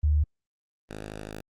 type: tone pair in turn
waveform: sine / 5% pulse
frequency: 74.9 / 52.6 Hz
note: D2 / G#1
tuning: +35 / +23 cents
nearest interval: tritone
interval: 612 cents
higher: first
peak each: -19 / -26 dBFS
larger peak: first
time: 0.03-0.24 / 0.89-1.41 s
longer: second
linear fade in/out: 10 ms
effects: Opus 32 kbps